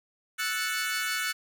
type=chord; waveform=sawtooth; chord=F# minor seventh; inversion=third; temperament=equal; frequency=1318.5 / 1480 / 1760 / 2217 Hz; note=E6 / F#6 / A6 / C#7; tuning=0 / 0 / 0 / 0 cents; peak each=-33 / -28 / -32 / -30 dBFS; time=0.38-1.33 s; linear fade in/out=20 ms; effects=none